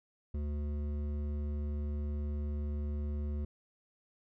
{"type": "tone with hard clipping", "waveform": "sine", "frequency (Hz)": 73.42, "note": "D2", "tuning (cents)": 0, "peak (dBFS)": -35, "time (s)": [0.34, 3.45], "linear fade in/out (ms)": 5, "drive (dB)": 11, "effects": []}